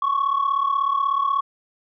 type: tone pair together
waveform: sine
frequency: 1087 / 1123.4 Hz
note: C#6 / C#6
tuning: -34 / +23 cents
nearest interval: minor second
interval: 57 cents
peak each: -21 / -19 dBFS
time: 0.02-1.41 s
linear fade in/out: 5 ms
effects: tanh soft clip ceiling -14 dBFS